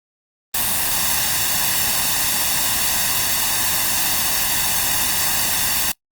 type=noise with comb filter; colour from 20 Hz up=white; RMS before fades=-19 dBFS; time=0.54-5.92 s; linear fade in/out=5 ms; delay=1.1 ms; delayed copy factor=+0.6; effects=noise-tail reverb RT60 0.1 s tail -25 dB re dry + Opus 32 kbps